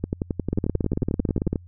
two click trains, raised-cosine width 3 ms, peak -11 / -10 dBFS, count 18 / 19, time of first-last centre 0.04-1.558 / 0.53-1.53 s, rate 11.2 / 18 Hz, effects added 88 Hz sine -43 dBFS peak until 1.67 s

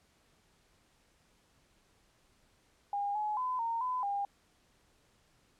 sine tone with pitch steps, 810 / 846 / 1012 / 920 / 1008 / 804 Hz, G#5 / G#5 / B5 / A#5 / B5 / G5, -43 / +32 / +42 / -23 / +35 / +44 cents, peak -31 dBFS, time 2.93-4.25 s, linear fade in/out 2 ms, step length 220 ms, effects pink hiss -69 dBFS RMS until 5.59 s + low-pass 10000 Hz 12 dB/octave

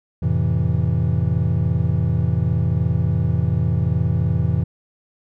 triangle chord, F major seventh, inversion none, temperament equal, 87.31 / 110 / 130.81 / 164.81 Hz, F2 / A2 / C3 / E3, 0 / 0 / 0 / 0 cents, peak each -20 dBFS, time 0.22-4.64 s, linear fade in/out 10 ms, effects none

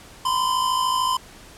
square tone pair together, 978 / 1031.4 Hz, B5 / C6, -17 / -25 cents, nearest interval minor second, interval 92 cents, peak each -27 / -21 dBFS, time 0.25-1.17 s, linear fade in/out 5 ms, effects pink hiss -45 dBFS RMS until 1.57 s + low-pass 11000 Hz 12 dB/octave

